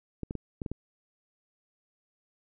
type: clicks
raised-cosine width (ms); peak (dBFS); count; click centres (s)
3; -21; 6; 0.233 / 0.309 / 0.353 / 0.618 / 0.662 / 0.716
effects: none